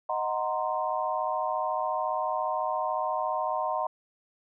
sine chord, C half-diminished seventh, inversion first, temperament equal, 622.3 / 740 / 932.3 / 1046.5 Hz, Eb5 / Gb5 / Bb5 / C6, 0 / 0 / 0 / 0 cents, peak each -32 dBFS, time 0.09-3.87 s, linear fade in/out 5 ms, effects none

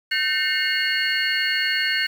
sine tone cluster, 1533 / 1805 / 2148 / 2844 / 4366 Hz, G6 / A6 / C7 / F7 / C#8, -39 / +44 / +45 / +31 / -27 cents, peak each -26 dBFS, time 0.11-2.07 s, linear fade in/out 10 ms, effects 7-bit

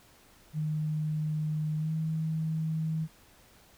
sine tone with pitch glide, 153.9 to 158.87 Hz, D#3 to D#3, -19 to +36 cents, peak -28 dBFS, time 0.53-3.08 s, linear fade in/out 50 ms, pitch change +55 cents, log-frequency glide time 1.77-1.92 s, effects pink hiss -59 dBFS RMS until 3.77 s

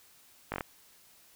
slowing click train, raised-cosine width 0.5 ms, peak -18 dBFS, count 5, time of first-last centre 0.52-0.608 s, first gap 19 ms, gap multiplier 1.1, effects white hiss -60 dBFS RMS until 1.35 s

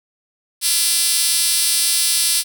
5% pulse tone with high-pass filter, 339.6 Hz, F4, 48 cents flat, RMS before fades -17 dBFS, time 0.61-2.44 s, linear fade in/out 50 ms, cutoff 6300 Hz, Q 1.5, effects 7-bit

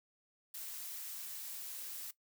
blue noise, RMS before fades -45 dBFS, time 0.54-2.11 s, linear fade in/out 5 ms, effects noise-tail reverb RT60 0.1 s tail -17 dB re dry

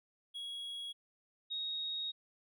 triangle / sine tone pair in turn, 3322 / 3758 Hz, G#7 / A#7, 0 / +13 cents, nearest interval major second, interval 213 cents, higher second, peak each -39 / -36 dBFS, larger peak second, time 0.34-0.93 / 1.5-2.12 s, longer second, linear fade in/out 20 ms, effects none

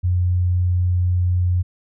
sine tone, 89.6 Hz, F2, 45 cents sharp, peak -15 dBFS, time 0.03-1.63 s, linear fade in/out 20 ms, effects none

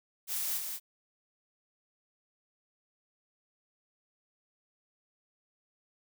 blue noise with echo, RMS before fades -34 dBFS, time 0.27-0.61 s, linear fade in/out 50 ms, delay 190 ms, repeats 1, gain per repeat -4 dB, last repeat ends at 0.8 s, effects none

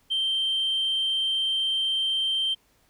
sine tone, 3136 Hz, G7, in tune, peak -21 dBFS, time 0.1-2.55 s, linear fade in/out 20 ms, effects tanh soft clip ceiling -20 dBFS + pink hiss -64 dBFS RMS until 2.89 s

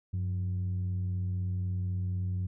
sine tone pair together, 94.56 / 178.5 Hz, F#2 / F3, +38 / +38 cents, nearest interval major seventh, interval 1100 cents, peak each -28 / -39 dBFS, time 0.13-2.47 s, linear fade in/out 10 ms, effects tanh soft clip ceiling -25 dBFS

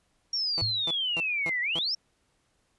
sine exponential two-way sweep, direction down then up, 5620 to 1906 to 5620 Hz, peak -26 dBFS, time 0.33-1.95 s, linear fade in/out 5 ms, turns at 1.61 s
10% pulse tone bursts, 166 Hz, E3, 12 cents sharp, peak -26 dBFS, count 5, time 0.58-1.79 s, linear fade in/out 0 ms, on 34 ms, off 260 ms
sine tone with exponential decay, 108.9 Hz, A2, 17 cents flat, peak -26 dBFS, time 0.62-0.91 s, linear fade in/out 0 ms, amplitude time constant 62 ms
effects pink hiss -71 dBFS RMS until 2.78 s + resampled to 24000 Hz

